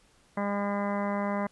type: harmonic tone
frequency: 202.3 Hz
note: G#3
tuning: 45 cents flat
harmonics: 1 / 2 / 3 / 4 / 5 / 6 / 7 / 8 / 9 / 10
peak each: -30 / -40 / -33 / -38 / -36 / -41 / -47 / -45 / -48 / -43 dBFS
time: 0.37-1.47 s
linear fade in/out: 5 ms
effects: pink hiss -63 dBFS RMS until 1.51 s + resampled to 24000 Hz